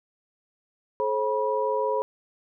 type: tone cluster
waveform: sine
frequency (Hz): 429.2 / 535 / 972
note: A4 / C5 / B5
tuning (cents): -43 / +38 / -28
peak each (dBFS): -27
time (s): 1-2.02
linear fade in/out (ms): 0
effects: none